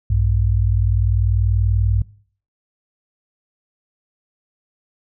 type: tone pair together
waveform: sine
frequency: 59.98 / 100.2 Hz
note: B1 / G2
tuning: -50 / +38 cents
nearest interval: major sixth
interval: 888 cents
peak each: -17 / -16 dBFS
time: 0.1-2.02 s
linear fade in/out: 5 ms
effects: noise-tail reverb RT60 0.5 s tail -21 dB re dry